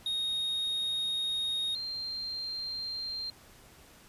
triangle / sine tone pair in turn, 3729 / 4175 Hz, A#7 / C8, 0 / -5 cents, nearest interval major second, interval 195 cents, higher second, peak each -28 / -34 dBFS, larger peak first, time 0.06-1.75 / 1.75-3.3 s, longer first, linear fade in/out 2 ms, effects pink hiss -56 dBFS RMS until 4.08 s + resampled to 32000 Hz

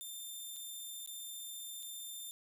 10% pulse tone with dropouts, 3585 Hz, A7, 32 cents sharp, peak -36 dBFS, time 0.01-2.31 s, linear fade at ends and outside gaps 0 ms, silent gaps 0.562-0.566 / 1.061-1.075 / 1.826-1.83 s, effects 12-bit

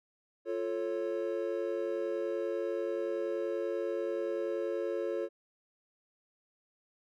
triangle chord, F augmented, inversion none, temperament equal with one note detuned, 349.2 / 440 / 549.9 Hz, F4 / A4 / C#5, 0 / 0 / -14 cents, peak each -34 dBFS, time 0.45-5.29 s, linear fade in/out 50 ms, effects none

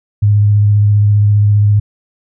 sine tone with vibrato, 103.6 Hz, G#2, 4 cents flat, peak -6 dBFS, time 0.22-1.8 s, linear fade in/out 10 ms, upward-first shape triangle, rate 15 Hz, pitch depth 21 cents each way, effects none

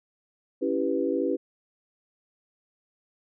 sine chord, C# half-diminished seventh, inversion none, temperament equal, 277.2 / 329.6 / 392 / 493.9 Hz, C#4 / E4 / G4 / B4, 0 / 0 / 0 / 0 cents, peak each -29 dBFS, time 0.61-1.37 s, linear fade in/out 20 ms, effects none

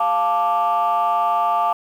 sine chord, D minor, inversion first, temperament equal, 698.5 / 880 / 1174.7 Hz, F5 / A5 / D6, 0 / 0 / 0 cents, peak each -19 dBFS, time 0-1.73 s, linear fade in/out 5 ms, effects tanh soft clip ceiling -11 dBFS + 8-bit

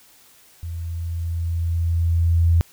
sine tone with level ramp, 84 Hz, E2, 33 cents sharp, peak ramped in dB -27 to -12 dBFS, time 0.63-2.61 s, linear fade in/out 0 ms, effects white hiss -52 dBFS RMS until 2.72 s

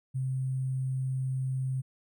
sine tone with sample-and-hold, 131 Hz, C3, 2 cents sharp, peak -28 dBFS, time 0.14-1.82 s, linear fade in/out 20 ms, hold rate 8820 Hz, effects none

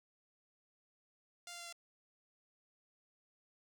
5% pulse tone with pitch steps, 698.5 / 694.1 / 689.7 / 685.3 Hz, F5 / F5 / F5 / F5, 0 / -11 / -22 / -33 cents, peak -35 dBFS, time 1.47-1.726 s, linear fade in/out 2 ms, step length 64 ms, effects none

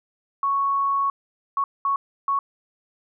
sine tone bursts at uneven times, 1108.7 Hz, C#6, in tune, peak -19 dBFS, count 4, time 0.43-1.1 / 1.57-1.64 / 1.85-1.96 / 2.28-2.39 s, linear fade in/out 2 ms, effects none

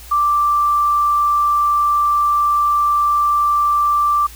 sine tone, 1174.7 Hz, D6, in tune, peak -12 dBFS, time 0.11-4.27 s, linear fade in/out 10 ms, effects added 58 Hz sine -37 dBFS peak until 4.35 s + white hiss -40 dBFS RMS until 4.35 s

